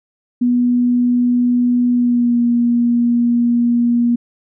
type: tone with pitch glide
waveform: sine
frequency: 244.4 to 238.3 Hz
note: B3 to A#3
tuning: -18 to +38 cents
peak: -11 dBFS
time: 0.41-4.16 s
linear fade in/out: 10 ms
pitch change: -44 cents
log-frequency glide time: 1.92-2.4 s
effects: none